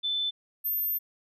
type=tone pair in turn; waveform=sine; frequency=3520 / 13347 Hz; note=A7 / G#9; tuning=0 / +7 cents; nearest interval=octave + major seventh; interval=2307 cents; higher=second; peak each=-26 dBFS; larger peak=neither; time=0.03-0.31 / 0.64-0.99 s; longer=second; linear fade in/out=20 ms; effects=none